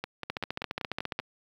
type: two click trains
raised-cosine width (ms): 0.3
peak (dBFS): -15 / -17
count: 14 / 7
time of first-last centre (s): 0.3-1.19 / 0.04-1.198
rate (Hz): 14.6 / 5.18
effects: high-pass 80 Hz 12 dB/octave + 9-bit